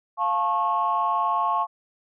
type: chord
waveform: sine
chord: F augmented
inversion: none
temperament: just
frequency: 698.5 / 873.1 / 1091.3 Hz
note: F5 / A5 / C#6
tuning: 0 / -14 / -27 cents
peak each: -27 / -25 / -22 dBFS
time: 0.17-1.67 s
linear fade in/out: 50 ms
effects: tanh soft clip ceiling -13 dBFS